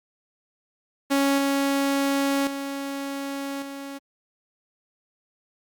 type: tone with level steps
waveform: sawtooth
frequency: 277.2 Hz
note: C#4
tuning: in tune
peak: -15 / -17 / -25 / -30 dBFS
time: 1.1-3.99 s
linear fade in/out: 20 ms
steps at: 1.38 / 2.47 / 3.62 s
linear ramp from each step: 2 ms
effects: Opus 48 kbps